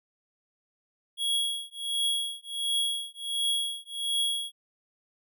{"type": "tone with tremolo", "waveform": "square", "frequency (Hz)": 3322, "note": "G#7", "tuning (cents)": 0, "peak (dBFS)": -24, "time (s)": [1.17, 4.52], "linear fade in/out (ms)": 50, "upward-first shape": "triangle", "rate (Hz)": 1.4, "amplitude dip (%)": 100, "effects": []}